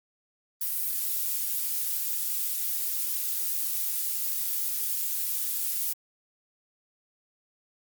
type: noise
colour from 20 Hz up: violet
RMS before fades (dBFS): -29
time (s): 0.61-5.93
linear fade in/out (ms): 5
effects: Opus 32 kbps